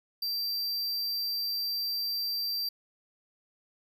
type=tone; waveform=square; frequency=4699 Hz; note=D8; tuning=in tune; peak=-30 dBFS; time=0.22-2.69 s; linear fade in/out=5 ms; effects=none